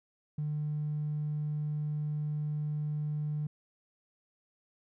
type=tone with tanh clipping; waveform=triangle; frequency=150 Hz; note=D3; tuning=37 cents sharp; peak=-30 dBFS; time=0.38-3.47 s; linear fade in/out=5 ms; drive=1 dB; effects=none